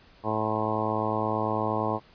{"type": "harmonic tone with a mistuned harmonic", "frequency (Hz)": 108.8, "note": "A2", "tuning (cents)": -19, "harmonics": [1, 2, 3, 4, 5, 6, 7, 8, 9, 10], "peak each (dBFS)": [-34, -34, -34, -34, -34, -34, -34, -34, -34, -34], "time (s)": [0.23, 2], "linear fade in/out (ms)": 50, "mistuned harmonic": 10, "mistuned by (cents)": -29, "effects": ["pink hiss -56 dBFS RMS until 2.14 s", "resampled to 11025 Hz"]}